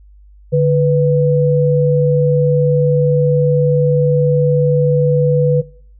sine tone pair together, 146.84 / 493.9 Hz, D3 / B4, 0 / 0 cents, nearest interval octave + major sixth, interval 2100 cents, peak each -12 dBFS, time 0.52-5.62 s, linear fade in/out 20 ms, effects noise-tail reverb RT60 0.5 s tail -21 dB re dry + added 50 Hz sine -40 dBFS peak until 5.99 s

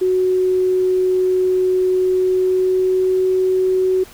sine tone with pitch glide, 370 to 373.2 Hz, F#4 to F#4, 0 to +15 cents, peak -13 dBFS, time 0.01-4.04 s, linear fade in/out 10 ms, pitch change +15 cents, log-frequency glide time 2-3.22 s, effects pink hiss -42 dBFS RMS until 4.13 s

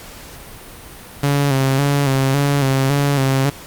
sawtooth tone with vibrato, 138.1 Hz, C#3, 6 cents flat, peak -10 dBFS, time 1.23-3.5 s, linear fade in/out 5 ms, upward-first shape square, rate 1.8 Hz, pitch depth 48 cents each way, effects pink hiss -37 dBFS RMS until 3.66 s + Opus 48 kbps

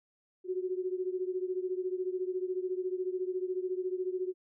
sine beating tone pair, 365.1 / 379.1 Hz, F#4 / F#4, -23 / +42 cents, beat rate 14 Hz, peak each -33 / -36 dBFS, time 0.44-4.34 s, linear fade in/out 50 ms, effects none

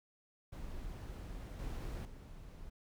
brown noise with level steps, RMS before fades -45 / -41 / -51 dBFS, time 0.52-2.7 s, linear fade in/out 10 ms, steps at 1.59 / 2.05 s, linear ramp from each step 2 ms, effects none

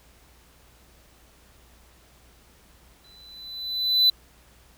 triangle tone with exponential growth, 4000 Hz, B7, 21 cents sharp, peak -12 dBFS, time 3.04-4.1 s, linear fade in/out 5 ms, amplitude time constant 230 ms, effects added 60 Hz sine -57 dBFS peak until 4.77 s + pink hiss -57 dBFS RMS until 4.77 s

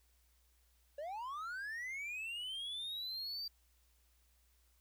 triangle linear sweep, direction up, 551 to 4699 Hz, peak -39 dBFS, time 0.98-3.48 s, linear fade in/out 5 ms, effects added 60 Hz sine -70 dBFS peak until 4.8 s + white hiss -75 dBFS RMS until 4.8 s

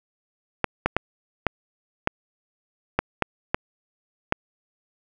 clicks, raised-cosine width 0.5 ms, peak -4 dBFS, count 9, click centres 0.643 / 0.86 / 0.966 / 1.467 / 2.074 / 2.99 / 3.223 / 3.545 / 4.324 s, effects none

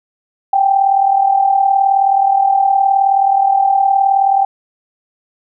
sine tone with amplitude modulation, 784 Hz, G5, in tune, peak -6 dBFS, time 0.53-4.45 s, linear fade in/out 5 ms, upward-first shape sine, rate 39.1 Hz, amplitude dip 65%, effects none

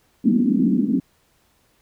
white band-pass noise, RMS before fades -18 dBFS, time 0.24-1 s, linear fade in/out 5 ms, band 200 to 280 Hz, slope 48 dB/octave, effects pink hiss -62 dBFS RMS until 1.81 s

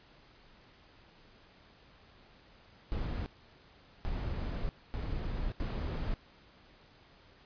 brown noise bursts at uneven times, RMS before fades -35 dBFS, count 4, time 2.92-3.26 / 4.05-4.69 / 4.94-5.52 / 5.6-6.14 s, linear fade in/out 0 ms, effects pink hiss -60 dBFS RMS until 7.45 s + resampled to 11025 Hz

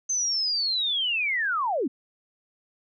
sine linear sweep, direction down, 6272 to 220 Hz, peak -23 dBFS, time 0.09-1.88 s, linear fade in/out 10 ms, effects none

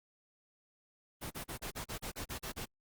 pink noise bursts, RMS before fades -41 dBFS, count 11, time 1.21-2.659 s, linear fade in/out 20 ms, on 99 ms, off 36 ms, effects Opus 24 kbps

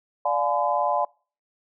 sine chord, D diminished seventh, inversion none, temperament just, 587.3 / 704.8 / 845.8 / 1014.9 Hz, D5 / F5 / Ab5 / Cb6, 0 / +16 / +31 / +47 cents, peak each -26 dBFS, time 0.25-1.05 s, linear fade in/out 5 ms, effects noise-tail reverb RT60 0.4 s tail -26 dB re dry

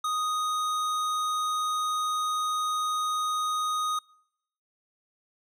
sine tone with hard clipping, 1244.5 Hz, D#6, in tune, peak -28 dBFS, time 0.04-3.99 s, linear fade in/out 5 ms, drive 15 dB, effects noise-tail reverb RT60 0.8 s tail -26 dB re dry

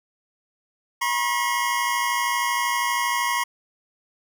25% pulse tone pair together, 964 / 1076.7 Hz, B5 / C6, -42 / +49 cents, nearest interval major second, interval 191 cents, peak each -20 / -21 dBFS, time 1.01-3.44 s, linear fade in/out 10 ms, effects none

